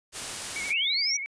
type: noise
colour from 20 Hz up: white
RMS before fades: -34 dBFS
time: 0.12-0.74 s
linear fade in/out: 50 ms
type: tone with vibrato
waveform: sine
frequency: 2217 Hz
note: C#7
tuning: in tune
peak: -31 dBFS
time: 0.56-1.26 s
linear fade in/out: 0 ms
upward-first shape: sine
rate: 12 Hz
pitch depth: 54 cents each way
type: linear sweep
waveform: sine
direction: up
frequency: 2217 to 5920 Hz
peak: -24 dBFS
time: 0.7-1.17 s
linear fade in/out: 5 ms
effects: resampled to 22050 Hz